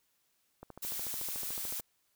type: click train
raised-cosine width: 1 ms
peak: -32 dBFS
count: 17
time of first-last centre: 0.63-1.798 s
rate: 13.7 Hz
type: noise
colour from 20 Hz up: blue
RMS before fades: -38 dBFS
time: 0.82-1.81 s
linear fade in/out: 10 ms
effects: white hiss -75 dBFS RMS until 2.15 s